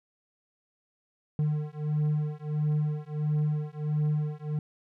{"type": "beating tone pair", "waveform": "triangle", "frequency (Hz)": [150, 151.5], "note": ["D3", "D#3"], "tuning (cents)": [37, -46], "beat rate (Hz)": 1.5, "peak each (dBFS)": -27, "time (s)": [1.39, 4.59], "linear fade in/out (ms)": 2, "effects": []}